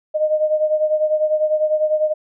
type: beating tone pair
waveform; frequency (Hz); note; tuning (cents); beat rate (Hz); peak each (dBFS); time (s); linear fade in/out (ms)
sine; 614 / 624; D#5 / D#5; -23 / +5; 10; -16 / -21; 0.14-2.14; 20
effects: none